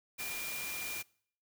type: tone in noise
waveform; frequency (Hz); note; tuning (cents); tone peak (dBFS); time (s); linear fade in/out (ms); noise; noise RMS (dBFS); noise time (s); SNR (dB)
sine; 2400; D7; +37; -41; 0.18-1.03; 20; white; -41; 0.18-1.03; -3
effects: noise-tail reverb RT60 0.6 s tail -24 dB re dry